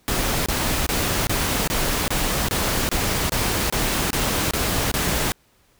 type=noise bursts; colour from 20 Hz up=pink; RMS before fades=-22 dBFS; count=13; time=0.08-5.32 s; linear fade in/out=0 ms; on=380 ms; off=25 ms; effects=pink hiss -60 dBFS RMS until 5.79 s